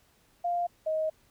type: tone pair in turn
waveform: sine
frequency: 698.5 / 628.6 Hz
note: F5 / D#5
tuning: 0 / +18 cents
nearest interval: major second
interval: 182 cents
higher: first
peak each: -26 dBFS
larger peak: neither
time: 0.44-0.67 / 0.86-1.1 s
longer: second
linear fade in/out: 10 ms
effects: pink hiss -65 dBFS RMS until 1.3 s